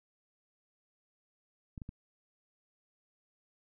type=clicks; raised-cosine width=5 ms; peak=-30 dBFS; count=3; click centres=1.778 / 1.818 / 1.891 s; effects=none